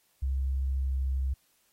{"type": "tone with pitch glide", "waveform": "sine", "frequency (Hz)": [66.7, 66.28], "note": ["C2", "C2"], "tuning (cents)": [34, 23], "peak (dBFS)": -26, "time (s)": [0.22, 1.34], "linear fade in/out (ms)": 10, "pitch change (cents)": -11, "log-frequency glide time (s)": [0.79, 0.95], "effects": ["white hiss -69 dBFS RMS until 1.72 s", "AAC 48 kbps"]}